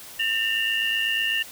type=tone cluster; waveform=sine; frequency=1807 / 2759 / 2867 Hz; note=A6 / F7 / F7; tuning=+46 / -22 / +45 cents; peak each=-26 dBFS; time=0.19-1.43 s; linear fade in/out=10 ms; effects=white hiss -42 dBFS RMS until 1.51 s